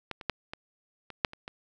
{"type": "clicks", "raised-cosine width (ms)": 0.3, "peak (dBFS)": [-18, -26, -11, -21, -26, -7, -27, -23], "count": 8, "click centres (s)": [0.113, 0.212, 0.297, 0.535, 1.103, 1.248, 1.334, 1.479], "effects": []}